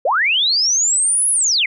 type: linear two-way sweep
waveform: sine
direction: up then down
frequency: 460 to 10720 to 1981 Hz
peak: -13 dBFS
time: 0.05-1.66 s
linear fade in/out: 5 ms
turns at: 1.3 s
effects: none